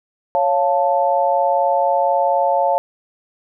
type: chord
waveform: sine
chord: Db augmented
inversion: none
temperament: equal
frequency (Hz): 554.4 / 698.5 / 880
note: Db5 / F5 / A5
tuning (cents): 0 / 0 / 0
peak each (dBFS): -18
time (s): 0.35-2.78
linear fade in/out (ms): 0
effects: none